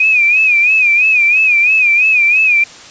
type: tone with vibrato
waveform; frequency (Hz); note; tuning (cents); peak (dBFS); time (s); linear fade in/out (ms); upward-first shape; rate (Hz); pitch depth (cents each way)
sine; 2470; D#7; -13; -7; 0-2.64; 5; sine; 3; 99
effects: white hiss -35 dBFS RMS until 2.9 s + resampled to 16000 Hz